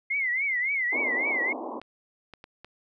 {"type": "tone with vibrato", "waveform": "sine", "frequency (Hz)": 2093, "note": "C7", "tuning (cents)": 0, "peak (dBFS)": -24, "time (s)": [0.1, 1.53], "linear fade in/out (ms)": 10, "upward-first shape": "triangle", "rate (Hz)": 3.6, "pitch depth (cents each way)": 170}
{"type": "band-pass noise", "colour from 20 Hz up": "pink", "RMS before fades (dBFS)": -35, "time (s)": [0.92, 1.8], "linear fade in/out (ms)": 10, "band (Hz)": [230, 1100], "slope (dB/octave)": 96}
{"type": "clicks", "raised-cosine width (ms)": 0.3, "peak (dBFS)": -28, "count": 4, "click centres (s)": [1.816, 2.337, 2.441, 2.646]}
{"effects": []}